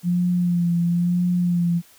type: tone with vibrato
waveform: sine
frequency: 174.61 Hz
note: F3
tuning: in tune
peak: -17 dBFS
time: 0.03-1.82 s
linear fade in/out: 50 ms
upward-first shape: sine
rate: 1 Hz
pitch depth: 33 cents each way
effects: white hiss -52 dBFS RMS until 1.98 s